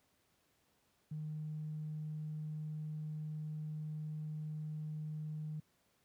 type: tone with tanh clipping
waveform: triangle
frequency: 153.6 Hz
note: D#3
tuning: 22 cents flat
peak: -39 dBFS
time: 1.11-5.6 s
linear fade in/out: 5 ms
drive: 4 dB
effects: pink hiss -75 dBFS RMS until 6.04 s + high-pass 80 Hz 12 dB/octave